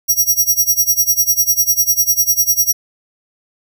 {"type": "tone with tremolo", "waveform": "20% pulse", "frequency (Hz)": 5700, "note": "F8", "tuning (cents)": 34, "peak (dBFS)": -3, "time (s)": [0.08, 2.73], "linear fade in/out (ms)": 20, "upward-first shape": "sine", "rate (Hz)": 10, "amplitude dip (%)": 90, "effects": []}